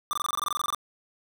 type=tone bursts; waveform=square; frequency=1188 Hz; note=D6; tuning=20 cents sharp; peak=-26 dBFS; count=15; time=0.11-0.747 s; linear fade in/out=0 ms; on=21 ms; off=23 ms; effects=none